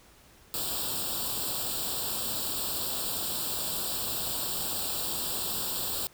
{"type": "noise with comb filter", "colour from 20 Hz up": "white", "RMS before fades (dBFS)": -32, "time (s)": [0.54, 6.07], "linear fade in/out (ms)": 0, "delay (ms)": 0.24, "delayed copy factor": 0.95, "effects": ["pink hiss -57 dBFS RMS until 6.13 s"]}